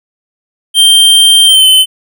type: tone with pitch glide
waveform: square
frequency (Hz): 3160 to 3054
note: G7 to G7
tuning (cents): +13 to -46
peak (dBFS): -3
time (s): 0.74-1.86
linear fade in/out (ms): 50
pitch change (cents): -59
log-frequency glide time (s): 1.46-1.66
effects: none